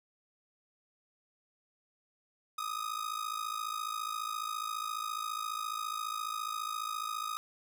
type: ring-modulated tone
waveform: 45% pulse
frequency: 1244.5 Hz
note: D#6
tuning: in tune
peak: -32 dBFS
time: 2.58-7.37 s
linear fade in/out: 0 ms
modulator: 27.3 Hz
effects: none